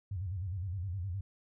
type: tone with vibrato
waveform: sine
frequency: 92.5 Hz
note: F#2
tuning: in tune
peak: -34 dBFS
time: 0.11-1.21 s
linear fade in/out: 5 ms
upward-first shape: square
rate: 9.7 Hz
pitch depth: 130 cents each way
effects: none